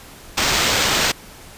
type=noise with sample-and-hold; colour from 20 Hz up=violet; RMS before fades=-18 dBFS; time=0.37-1.12 s; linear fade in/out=10 ms; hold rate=11025 Hz; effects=pink hiss -41 dBFS RMS until 1.57 s + resampled to 32000 Hz